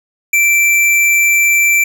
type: tone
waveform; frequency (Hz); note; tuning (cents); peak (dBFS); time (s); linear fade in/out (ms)
square; 2341; D7; -6; -9; 0.33-1.84; 5
effects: none